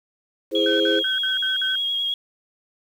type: chord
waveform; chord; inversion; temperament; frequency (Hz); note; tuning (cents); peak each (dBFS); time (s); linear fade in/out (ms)
sine; E augmented; none; equal; 329.6 / 415.3 / 523.3; E4 / G#4 / B#4; 0 / 0 / 0; -22; 0.51-1.03; 50
type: tone with vibrato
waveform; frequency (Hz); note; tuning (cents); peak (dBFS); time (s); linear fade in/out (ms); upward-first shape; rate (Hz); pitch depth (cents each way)
sine; 3286; G#7; -19; -21; 0.55-2.14; 2; sine; 9.7; 22
type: tone bursts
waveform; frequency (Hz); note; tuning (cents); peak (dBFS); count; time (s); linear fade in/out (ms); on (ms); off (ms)
sine; 1528; G6; -45; -24; 6; 0.66-1.755; 2; 140; 51
effects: tanh soft clip ceiling -9 dBFS + 8-bit